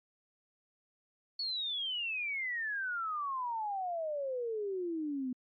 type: exponential sweep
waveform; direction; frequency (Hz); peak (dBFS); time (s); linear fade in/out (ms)
sine; down; 4457 to 246.9; -33; 1.39-5.33; 5
effects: MP3 32 kbps